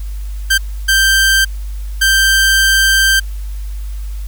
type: tone bursts at uneven times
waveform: sawtooth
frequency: 1568 Hz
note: G6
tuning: in tune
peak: -5 dBFS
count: 3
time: 0.5-0.58 / 0.88-1.45 / 2.01-3.2 s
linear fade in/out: 10 ms
effects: added 50 Hz sine -20 dBFS peak until 4.27 s + white hiss -43 dBFS RMS until 4.27 s